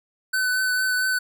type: tone with vibrato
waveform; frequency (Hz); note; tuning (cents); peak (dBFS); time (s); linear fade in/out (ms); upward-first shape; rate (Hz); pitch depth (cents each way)
square; 1509; F#6; +34; -21; 0.33-1.19; 10; triangle; 4.4; 20
effects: none